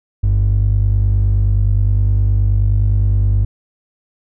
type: ring-modulated tone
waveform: triangle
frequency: 74.9 Hz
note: D2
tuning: 35 cents sharp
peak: -4 dBFS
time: 0.23-3.45 s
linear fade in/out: 10 ms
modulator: 24.8 Hz
effects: tanh soft clip ceiling -6 dBFS